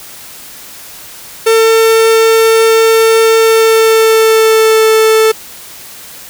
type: tone with pitch glide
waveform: 45% pulse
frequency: 449.1 to 440.6 Hz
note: A4 to A4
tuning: +35 to +2 cents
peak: -5 dBFS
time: 1.46-5.32 s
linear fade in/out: 10 ms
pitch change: -33 cents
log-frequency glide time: 3.37-4.88 s
effects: white hiss -31 dBFS RMS until 6.29 s